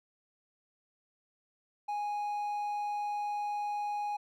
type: tone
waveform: triangle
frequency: 828 Hz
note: G#5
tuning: 5 cents flat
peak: -30 dBFS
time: 1.88-4.17 s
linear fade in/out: 10 ms
effects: none